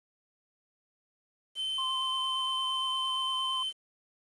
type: tone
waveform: triangle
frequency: 3079 Hz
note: G7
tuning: 32 cents flat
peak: -29 dBFS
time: 1.55-3.73 s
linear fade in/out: 50 ms
type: tone with vibrato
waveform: sine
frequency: 1046.5 Hz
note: C6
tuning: in tune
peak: -33 dBFS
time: 1.78-3.63 s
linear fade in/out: 5 ms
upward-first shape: square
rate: 8.7 Hz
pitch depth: 17 cents each way
effects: resampled to 22050 Hz + 9-bit